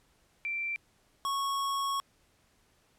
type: tone pair in turn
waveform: sine / square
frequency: 2349 / 1103.8 Hz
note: D7 / C#6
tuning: 0 / -8 cents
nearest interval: octave + minor second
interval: 1308 cents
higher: first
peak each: -31 / -30 dBFS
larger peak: second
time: 0.45-0.76 / 1.25-2 s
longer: second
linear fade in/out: 0 ms
effects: pink hiss -68 dBFS RMS until 2.98 s + low-pass 12000 Hz 12 dB/octave